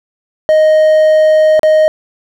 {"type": "tone with dropouts", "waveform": "triangle", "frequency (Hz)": 622.3, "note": "D#5", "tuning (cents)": 0, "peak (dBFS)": -3, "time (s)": [0.49, 1.88], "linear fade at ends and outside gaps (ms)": 0, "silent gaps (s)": [1.594, 1.632], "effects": []}